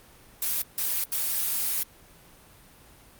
blue noise bursts at uneven times, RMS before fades -27 dBFS, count 3, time 0.42-0.62 / 0.78-1.04 / 1.12-1.83 s, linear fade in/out 2 ms, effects pink hiss -53 dBFS RMS until 3.19 s + Opus 32 kbps

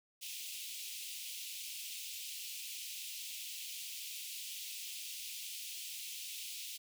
pink high-pass noise, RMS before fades -45 dBFS, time 0.21-6.78 s, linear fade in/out 20 ms, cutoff 2500 Hz, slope 48 dB/octave, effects none

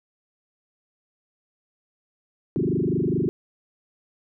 sine tone with frequency modulation, 261.7 Hz, C4, in tune, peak -20 dBFS, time 2.56-3.29 s, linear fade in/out 0 ms, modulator 24.8 Hz, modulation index 5.4, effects none

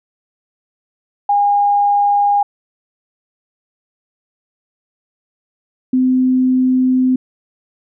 sine tone pair in turn, 814 / 256.4 Hz, G#5 / C4, -35 / -35 cents, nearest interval octave + minor sixth, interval 2000 cents, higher first, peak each -10 dBFS, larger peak neither, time 1.29-2.43 / 5.93-7.16 s, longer second, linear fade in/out 5 ms, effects none

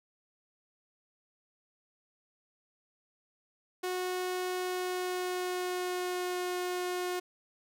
sawtooth tone with pitch glide, 365.4 to 360.4 Hz, F#4 to F#4, -22 to -45 cents, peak -28 dBFS, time 3.83-7.2 s, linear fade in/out 10 ms, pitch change -23 cents, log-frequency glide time 4.55-6.46 s, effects none

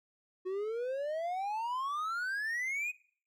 triangle exponential sweep, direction up, 364 to 2530 Hz, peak -31 dBFS, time 0.45-2.92 s, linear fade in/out 20 ms, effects noise-tail reverb RT60 0.5 s tail -21 dB re dry

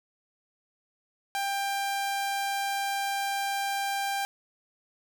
sawtooth tone, 793 Hz, G5, 20 cents sharp, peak -24 dBFS, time 1.35-4.25 s, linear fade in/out 0 ms, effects none

